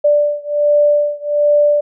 sine beating tone pair, 587.3 / 588.6 Hz, D5 / D5, 0 / +4 cents, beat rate 1.3 Hz, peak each -13 / -14 dBFS, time 0.04-1.81 s, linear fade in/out 10 ms, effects none

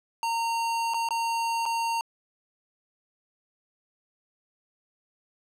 square tone with dropouts, 920 Hz, A#5, 23 cents flat, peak -26 dBFS, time 0.23-2.01 s, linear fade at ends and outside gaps 1 ms, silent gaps 0.937-0.943 / 1.088-1.107 / 1.655-1.661 s, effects low-pass 10000 Hz 12 dB/octave

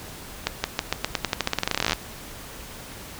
accelerating click train, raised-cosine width 0.2 ms, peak -4 dBFS, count 26, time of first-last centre 0.47-1.932 s, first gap 170 ms, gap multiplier 0.89, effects pink hiss -40 dBFS RMS until 3.19 s

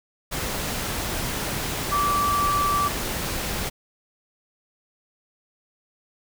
sine tone in noise, 1161 Hz, D6, 20 cents flat, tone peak -20 dBFS, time 1.91-2.89 s, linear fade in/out 20 ms, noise pink, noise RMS -28 dBFS, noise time 0.31-3.7 s, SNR +5 dB, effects none

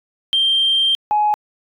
sine tone pair in turn, 3165 / 840.7 Hz, G7 / G#5, +16 / +21 cents, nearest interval octave + major seventh, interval 2295 cents, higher first, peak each -12 dBFS, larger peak neither, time 0.33-0.95 / 1.11-1.34 s, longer first, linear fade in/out 0 ms, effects tanh soft clip ceiling -8 dBFS

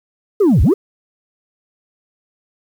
sine linear two-way sweep, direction down then up, 440 to 51.91 to 440 Hz, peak -6 dBFS, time 0.4-0.74 s, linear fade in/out 10 ms, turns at 0.62 s, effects tanh soft clip ceiling -7 dBFS + 7-bit

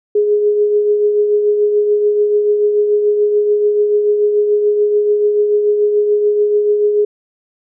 sine tone with tremolo, 416.6 Hz, G#4, 5 cents sharp, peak -8 dBFS, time 0.15-7.05 s, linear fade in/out 5 ms, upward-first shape triangle, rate 6.9 Hz, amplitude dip 45%, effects none

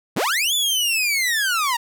sawtooth linear two-way sweep, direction up then down, 91.8 to 3520 to 908 Hz, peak -15 dBFS, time 0.16-1.77 s, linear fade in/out 10 ms, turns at 0.54 s, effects none

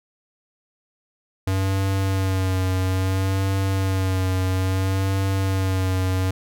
square tone with vibrato, 95 Hz, F#2, 46 cents sharp, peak -20 dBFS, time 1.47-6.31 s, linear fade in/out 5 ms, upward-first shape sine, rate 0.6 Hz, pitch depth 33 cents each way, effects none

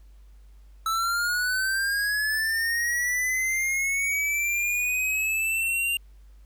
square linear sweep, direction up, 1310 to 2794 Hz, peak -24 dBFS, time 0.86-5.97 s, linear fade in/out 2 ms, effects added 50 Hz sine -47 dBFS peak until 6.45 s + pink hiss -67 dBFS RMS until 6.45 s

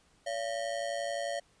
square ring-modulated tone, 626 Hz, D#5, 10 cents sharp, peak -30 dBFS, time 0.26-1.4 s, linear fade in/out 10 ms, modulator 55.7 Hz, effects pink hiss -66 dBFS RMS until 1.6 s + resampled to 22050 Hz

